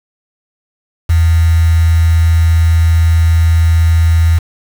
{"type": "tone with quantisation", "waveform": "sine", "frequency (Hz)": 82.41, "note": "E2", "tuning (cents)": 0, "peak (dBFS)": -6, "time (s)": [1.09, 4.39], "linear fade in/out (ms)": 10, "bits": 4, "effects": []}